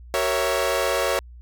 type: chord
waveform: sawtooth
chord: G diminished seventh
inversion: none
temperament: equal with one note detuned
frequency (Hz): 382.2 / 466.2 / 554.4 / 659.3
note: G4 / Bb4 / Db5 / Fb5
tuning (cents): -44 / 0 / 0 / 0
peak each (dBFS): -25 / -23 / -20 / -23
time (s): 0.14-1.19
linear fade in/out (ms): 0
effects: added 60 Hz sine -40 dBFS peak until 1.41 s